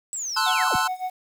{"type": "linear sweep", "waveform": "sine", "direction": "down", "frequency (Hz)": [7950, 54.5], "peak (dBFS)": -27, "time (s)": [0.13, 0.76], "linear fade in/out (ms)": 0}
{"type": "chord", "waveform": "square", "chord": "F# half-diminished seventh", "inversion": "first", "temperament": "equal", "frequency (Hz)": [880, 1046.5, 1318.5, 1480], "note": ["A5", "C6", "E6", "F#6"], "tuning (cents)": [0, 0, 0, 0], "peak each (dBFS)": -27, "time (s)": [0.36, 0.88], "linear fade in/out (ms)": 10}
{"type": "tone with tremolo", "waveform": "triangle", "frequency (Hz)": 740, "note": "F#5", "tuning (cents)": 0, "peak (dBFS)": -22, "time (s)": [0.46, 1.1], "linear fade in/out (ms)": 5, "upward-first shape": "sine", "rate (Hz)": 7.2, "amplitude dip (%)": 90}
{"effects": ["low-pass 12000 Hz 12 dB/octave", "8-bit"]}